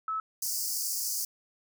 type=tone; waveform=sine; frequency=1300 Hz; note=E6; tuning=24 cents flat; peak=-29 dBFS; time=0.08-0.2 s; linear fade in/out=2 ms
type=high-pass noise; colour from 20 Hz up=pink; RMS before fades=-32 dBFS; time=0.42-1.25 s; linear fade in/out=5 ms; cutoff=4700 Hz; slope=96 dB/octave
effects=none